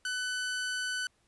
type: tone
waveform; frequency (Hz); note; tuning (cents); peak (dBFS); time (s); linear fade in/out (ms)
sawtooth; 1500; F#6; +23; -28; 0.05-1.07; 2
effects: pink hiss -71 dBFS RMS until 1.27 s + resampled to 24000 Hz